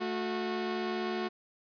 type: tone pair together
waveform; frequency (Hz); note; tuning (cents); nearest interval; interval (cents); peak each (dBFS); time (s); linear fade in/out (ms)
sawtooth; 220 / 364.8; A3 / F#4; 0 / -24; major sixth; 876; -32 / -29; 0-1.29; 20
effects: resampled to 11025 Hz